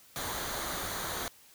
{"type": "noise with comb filter", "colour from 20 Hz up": "pink", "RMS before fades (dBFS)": -36, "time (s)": [0.16, 1.28], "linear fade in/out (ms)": 0, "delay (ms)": 0.38, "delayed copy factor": -0.55, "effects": ["white hiss -58 dBFS RMS until 1.54 s"]}